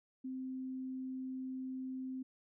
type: tone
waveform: sine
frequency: 260 Hz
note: C4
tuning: 11 cents flat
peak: -39 dBFS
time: 0.24-2.23 s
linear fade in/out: 10 ms
effects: none